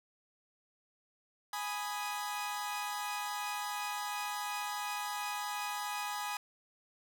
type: chord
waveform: sawtooth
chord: G# minor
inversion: none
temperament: equal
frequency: 830.6 / 987.8 / 1244.5 Hz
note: G#5 / B5 / D#6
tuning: 0 / 0 / 0 cents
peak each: -35 / -38 / -38 dBFS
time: 1.53-6.37 s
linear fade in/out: 2 ms
effects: none